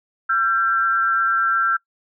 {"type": "tone pair together", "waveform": "sine", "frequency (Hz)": [1354.3, 1577], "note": ["E6", "G6"], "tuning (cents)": [46, 10], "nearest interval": "minor third", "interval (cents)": 264, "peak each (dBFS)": [-17, -21], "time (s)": [0.29, 1.77], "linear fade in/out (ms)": 10, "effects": ["noise-tail reverb RT60 0.1 s tail -21 dB re dry"]}